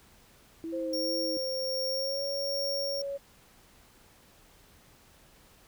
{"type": "tone with vibrato", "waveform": "sine", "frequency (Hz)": 324.8, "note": "E4", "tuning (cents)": -26, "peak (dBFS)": -34, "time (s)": [0.64, 1.37], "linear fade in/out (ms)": 0, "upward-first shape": "sine", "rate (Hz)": 2.4, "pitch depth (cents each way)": 33}
{"type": "tone with pitch glide", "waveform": "sine", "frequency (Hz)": [523.3, 557.6], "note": ["C5", "C#5"], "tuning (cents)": [0, 10], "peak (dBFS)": -32, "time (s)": [0.72, 3.18], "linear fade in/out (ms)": 20, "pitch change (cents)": 110, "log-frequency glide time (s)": [1.87, 2.23]}
{"type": "tone with tremolo", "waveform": "45% pulse", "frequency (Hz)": 5550, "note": "F8", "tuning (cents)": -12, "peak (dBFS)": -31, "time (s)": [0.93, 3.02], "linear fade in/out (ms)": 5, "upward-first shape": "sine", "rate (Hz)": 1.3, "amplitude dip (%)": 30}
{"effects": ["pink hiss -59 dBFS RMS until 5.67 s"]}